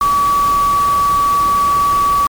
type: tone in noise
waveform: sine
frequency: 1141 Hz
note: C#6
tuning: 50 cents sharp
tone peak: -10 dBFS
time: 0.01-2.27 s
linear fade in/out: 2 ms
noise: pink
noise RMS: -26 dBFS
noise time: 0.01-2.27 s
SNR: +13 dB
effects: MP3 96 kbps